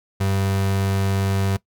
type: tone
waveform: 35% pulse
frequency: 97.3 Hz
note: G2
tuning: 12 cents flat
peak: -17 dBFS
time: 0.2-1.57 s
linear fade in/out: 10 ms
effects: noise-tail reverb RT60 0.1 s tail -19 dB re dry